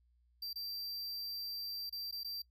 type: tone with dropouts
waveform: square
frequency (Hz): 4699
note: D8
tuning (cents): 0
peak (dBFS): -40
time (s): 0.42-2.42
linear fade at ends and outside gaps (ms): 5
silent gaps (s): 0.531-0.557 / 1.896-1.925 / 2.112-2.124 / 2.234-2.245
effects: noise-tail reverb RT60 0.1 s tail -21 dB re dry + added 60 Hz sine -68 dBFS peak until 2.5 s